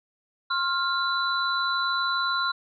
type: tone cluster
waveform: sine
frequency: 1068 / 1395 / 3984 Hz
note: C6 / F6 / B7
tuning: +35 / -2 / +14 cents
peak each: -28 / -26 / -29 dBFS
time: 0.5-2.52 s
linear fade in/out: 10 ms
effects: none